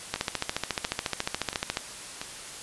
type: two click trains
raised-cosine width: 0.2 ms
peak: -15 / -9 dBFS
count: 4 / 24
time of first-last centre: 0.16-2.215 / 0.14-1.771 s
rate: 1.46 / 14.1 Hz
effects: white hiss -41 dBFS RMS until 2.62 s + resampled to 24000 Hz